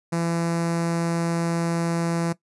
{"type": "tone with notch filter", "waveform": "sawtooth", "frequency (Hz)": 168.3, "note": "E3", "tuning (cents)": 36, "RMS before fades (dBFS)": -24, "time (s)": [0.12, 2.33], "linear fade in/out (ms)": 10, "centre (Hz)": 3200, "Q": 1.2, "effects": ["noise-tail reverb RT60 0.1 s tail -18 dB re dry", "resampled to 24000 Hz"]}